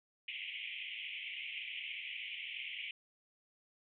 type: band-pass noise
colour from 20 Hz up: pink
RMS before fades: -44 dBFS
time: 0.28-2.91 s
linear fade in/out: 2 ms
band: 2100 to 3200 Hz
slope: 96 dB/octave
effects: none